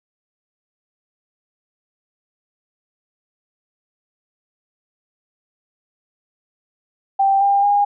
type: tone with pitch steps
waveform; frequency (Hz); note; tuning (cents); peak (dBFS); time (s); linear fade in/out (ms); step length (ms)
sine; 784 / 799.1 / 814.5; G5 / G5 / G#5; 0 / +33 / -34; -12; 7.19-7.85; 10; 220
effects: none